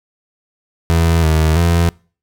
30% pulse tone with pitch steps, 83 / 78.9 / 84.9 Hz, E2 / D#2 / F2, +12 / +25 / -48 cents, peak -8 dBFS, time 0.9-1.89 s, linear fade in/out 0 ms, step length 330 ms, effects noise-tail reverb RT60 0.4 s tail -26 dB re dry

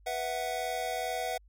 square chord, B suspended fourth, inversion none, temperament just, 493.9 / 658.5 / 740.8 Hz, B4 / E5 / F#5, 0 / -2 / +2 cents, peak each -39 / -37 / -35 dBFS, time 0.06-1.38 s, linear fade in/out 10 ms, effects added 50 Hz sine -56 dBFS peak until 1.48 s

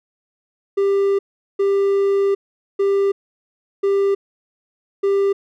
triangle tone bursts at uneven times, 396.1 Hz, G4, 18 cents sharp, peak -12 dBFS, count 5, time 0.77-1.19 / 1.59-2.35 / 2.79-3.12 / 3.83-4.15 / 5.03-5.33 s, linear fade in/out 10 ms, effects none

